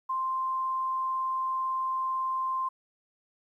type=tone; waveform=sine; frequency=1047 Hz; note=C6; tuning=1 cent sharp; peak=-27 dBFS; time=0.09-2.69 s; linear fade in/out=10 ms; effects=11-bit